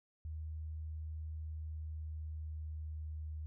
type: tone with pitch glide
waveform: sine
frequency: 78.2 to 77.3 Hz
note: D#2 to D#2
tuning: +9 to -11 cents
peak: -40 dBFS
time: 0.25-3.46 s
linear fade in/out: 0 ms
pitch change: -20 cents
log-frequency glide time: 1.4-3.34 s
effects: none